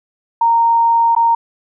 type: tone with dropouts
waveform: sine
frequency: 926 Hz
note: A#5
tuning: 12 cents flat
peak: -9 dBFS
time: 0.41-1.35 s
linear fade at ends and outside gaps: 5 ms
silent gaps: 1.151-1.163 s
effects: none